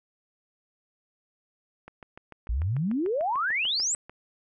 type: click train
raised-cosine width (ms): 0.5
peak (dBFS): -28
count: 16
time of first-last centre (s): 1.88-4.096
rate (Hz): 6.77
type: exponential sweep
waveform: sine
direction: up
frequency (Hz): 51.9 to 8200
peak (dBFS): -24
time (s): 2.49-3.95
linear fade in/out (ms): 5
effects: none